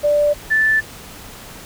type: tone pair in turn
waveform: sine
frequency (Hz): 588 / 1757.9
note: D5 / A6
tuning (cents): +2 / -2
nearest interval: octave + perfect fifth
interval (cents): 1896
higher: second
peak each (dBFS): -12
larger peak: neither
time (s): 0.03-0.34 / 0.5-0.81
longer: neither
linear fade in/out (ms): 20
effects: pink hiss -37 dBFS RMS until 1.65 s